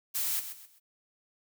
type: noise with echo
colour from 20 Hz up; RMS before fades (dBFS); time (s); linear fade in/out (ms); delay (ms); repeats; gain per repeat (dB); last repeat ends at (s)
blue; -31; 0.14-0.41; 20; 130; 3; -10; 0.8
effects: none